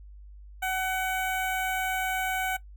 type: tone with notch filter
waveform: 15% pulse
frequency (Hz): 752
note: F#5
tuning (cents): +28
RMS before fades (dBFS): -29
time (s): 0.62-2.57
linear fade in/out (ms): 10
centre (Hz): 4700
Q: 0.65
effects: noise-tail reverb RT60 0.1 s tail -17 dB re dry + added 50 Hz sine -44 dBFS peak until 2.76 s